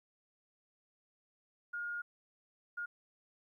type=tone bursts at uneven times; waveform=sine; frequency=1425 Hz; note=F6; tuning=34 cents sharp; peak=-37 dBFS; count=2; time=1.73-2.02 / 2.77-2.86 s; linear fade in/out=10 ms; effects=13-bit